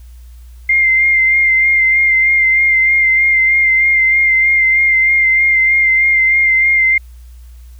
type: tone with vibrato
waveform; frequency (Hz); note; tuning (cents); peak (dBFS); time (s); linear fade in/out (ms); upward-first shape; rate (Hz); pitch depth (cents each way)
sine; 2100; C7; +6; -8; 0.69-6.98; 5; sine; 3.2; 24
effects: added 60 Hz sine -33 dBFS peak until 7.79 s + white hiss -53 dBFS RMS until 7.79 s